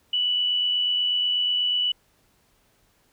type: tone with amplitude modulation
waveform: sine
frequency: 2960 Hz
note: F#7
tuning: in tune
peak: -19 dBFS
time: 0.13-1.92 s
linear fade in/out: 5 ms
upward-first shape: sine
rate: 88.2 Hz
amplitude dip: 30%
effects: pink hiss -64 dBFS RMS until 3.12 s